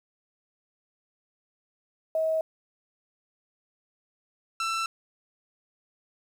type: tone pair in turn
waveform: sine / sawtooth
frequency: 639 / 1336.1 Hz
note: D#5 / E6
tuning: +46 / +23 cents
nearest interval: octave + minor second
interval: 1277 cents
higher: second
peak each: -23 / -23 dBFS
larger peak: neither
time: 2.15-2.41 / 4.6-4.86 s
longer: neither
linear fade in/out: 2 ms
effects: low-pass 8000 Hz 12 dB/octave + 9-bit